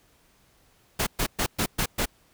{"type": "noise bursts", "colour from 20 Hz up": "pink", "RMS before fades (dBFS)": -25, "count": 6, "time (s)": [0.99, 2.058], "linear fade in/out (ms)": 10, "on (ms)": 78, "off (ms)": 120, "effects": ["pink hiss -62 dBFS RMS until 2.33 s"]}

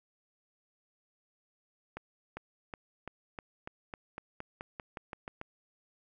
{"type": "accelerating click train", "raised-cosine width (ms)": 0.5, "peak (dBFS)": -25, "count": 15, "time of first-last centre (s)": [1.97, 5.414], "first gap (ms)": 400, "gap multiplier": 0.92, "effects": []}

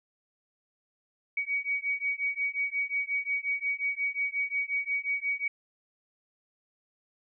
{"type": "beating tone pair", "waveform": "sine", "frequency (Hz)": [2254, 2259.6], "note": ["C#7", "C#7"], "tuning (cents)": [28, 33], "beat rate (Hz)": 5.6, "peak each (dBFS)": -31, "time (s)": [1.37, 5.48], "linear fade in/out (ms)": 5, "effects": []}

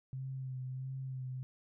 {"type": "tone with vibrato", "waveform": "sine", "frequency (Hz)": 130.81, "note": "C3", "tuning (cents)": 0, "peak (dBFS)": -38, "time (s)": [0.13, 1.43], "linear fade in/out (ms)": 0, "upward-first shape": "sine", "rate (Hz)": 1.5, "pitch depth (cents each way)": 29, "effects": []}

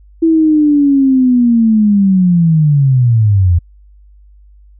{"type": "linear sweep", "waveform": "sine", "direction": "down", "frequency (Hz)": [330, 82.41], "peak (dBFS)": -6, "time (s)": [0.22, 3.59], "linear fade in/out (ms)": 10, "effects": ["added 50 Hz sine -39 dBFS peak until 4.79 s"]}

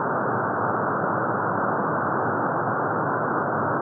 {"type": "band-pass noise", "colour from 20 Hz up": "white", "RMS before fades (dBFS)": -24, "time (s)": [0, 3.81], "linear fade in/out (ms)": 2, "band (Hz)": [100, 1500], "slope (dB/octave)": 96, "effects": []}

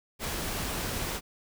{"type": "noise", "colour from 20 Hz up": "pink", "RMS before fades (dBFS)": -33, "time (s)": [0.19, 1.21], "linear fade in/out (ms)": 50, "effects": []}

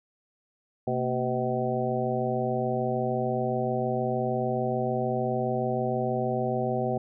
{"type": "harmonic tone with a mistuned harmonic", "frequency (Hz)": 126.7, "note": "B2", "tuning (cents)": 45, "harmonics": [1, 2, 3, 4, 5, 6], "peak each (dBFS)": [-32, -32, -32, -32, -32, -32], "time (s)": [0.87, 6.98], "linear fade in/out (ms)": 5, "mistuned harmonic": 2, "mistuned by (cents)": -150, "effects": []}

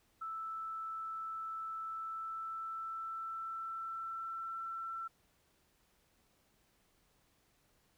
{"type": "tone with pitch glide", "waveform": "sine", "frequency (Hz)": [1318.5, 1341.5], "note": ["E6", "E6"], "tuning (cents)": [0, 30], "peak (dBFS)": -39, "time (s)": [0.21, 5.08], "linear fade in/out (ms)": 10, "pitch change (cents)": 30, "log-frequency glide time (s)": [1.83, 4.55], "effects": ["pink hiss -73 dBFS RMS until 7.97 s"]}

